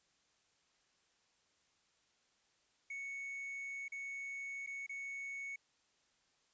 triangle tone with dropouts, 2217 Hz, C#7, in tune, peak -40 dBFS, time 2.9-5.56 s, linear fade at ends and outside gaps 5 ms, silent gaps 3.882-3.92 / 4.664-4.672 / 4.865-4.893 s, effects white hiss -75 dBFS RMS until 6.53 s + resampled to 16000 Hz

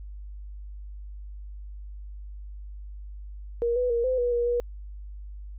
sine tone with pitch steps, 471.4 / 495.9 / 469.7 / 513 / 485.7 / 476.9 / 481.5 Hz, A#4 / B4 / A#4 / C5 / B4 / A#4 / B4, +19 / +7 / +13 / -34 / -29 / +39 / -44 cents, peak -22 dBFS, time 3.62-4.6 s, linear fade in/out 0 ms, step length 140 ms, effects added 50 Hz sine -37 dBFS peak until 5.58 s

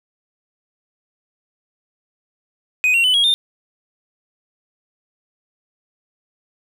triangle tone with pitch steps, 2500 / 2742 / 3008 / 3299 / 3618 Hz, D#7 / F7 / F#7 / G#7 / A7, +8 / -32 / +28 / -12 / +48 cents, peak -11 dBFS, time 2.84-3.34 s, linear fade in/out 0 ms, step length 100 ms, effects none

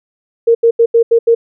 sine tone bursts at uneven times, 462.9 Hz, A#4, 12 cents flat, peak -5 dBFS, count 6, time 0.47-0.55 / 0.63-0.71 / 0.79-0.86 / 0.94-1.03 / 1.11-1.19 / 1.27-1.35 s, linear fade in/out 10 ms, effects none

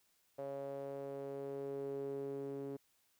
sawtooth tone with band-pass filter sweep, 138.59 Hz, C#3, in tune, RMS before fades -43 dBFS, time 0.38-2.77 s, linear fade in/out 10 ms, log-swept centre 560 to 360 Hz, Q 5.1, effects white hiss -75 dBFS RMS until 3.19 s

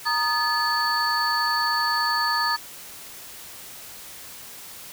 sine tone cluster, 931 / 1236 / 1722 / 4485 Hz, A#5 / D#6 / A6 / C#8, -2 / -12 / -38 / +19 cents, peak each -26 dBFS, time 0.05-2.57 s, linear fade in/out 20 ms, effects white hiss -41 dBFS RMS until 4.92 s

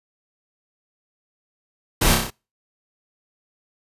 pink noise with echo, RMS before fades -18 dBFS, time 2.01-2.15 s, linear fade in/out 10 ms, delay 31 ms, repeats 5, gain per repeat -3 dB, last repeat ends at 2.305 s, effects noise-tail reverb RT60 0.3 s tail -26 dB re dry + resampled to 32000 Hz

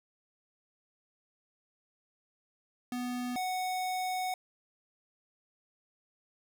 square tone pair in turn, 246.9 / 739.9 Hz, B3 / F#5, 0 / 0 cents, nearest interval octave + perfect fifth, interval 1900 cents, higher second, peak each -34 / -32 dBFS, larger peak second, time 2.92-3.36 / 3.36-4.34 s, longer second, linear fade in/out 2 ms, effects none

